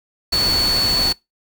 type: tone in noise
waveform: sine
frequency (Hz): 4435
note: C#8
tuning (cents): 0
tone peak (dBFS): -15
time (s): 0.32-1.13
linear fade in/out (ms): 10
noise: pink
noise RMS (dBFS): -24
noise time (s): 0.32-1.13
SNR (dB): +6
effects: noise-tail reverb RT60 0.2 s tail -24 dB re dry